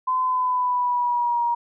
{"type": "tone with pitch glide", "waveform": "sine", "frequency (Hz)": [1022, 948.1], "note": ["C6", "A#5"], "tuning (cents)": [-41, 29], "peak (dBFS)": -19, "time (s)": [0.07, 1.55], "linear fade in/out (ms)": 10, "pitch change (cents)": -130, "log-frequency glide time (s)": [0.22, 1.43], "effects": []}